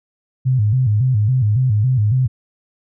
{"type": "tone with vibrato", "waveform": "sine", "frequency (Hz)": 116.54, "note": "A#2", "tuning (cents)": 0, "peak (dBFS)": -12, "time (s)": [0.45, 2.28], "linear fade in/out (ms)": 20, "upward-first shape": "square", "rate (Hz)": 3.6, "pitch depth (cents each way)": 180, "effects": []}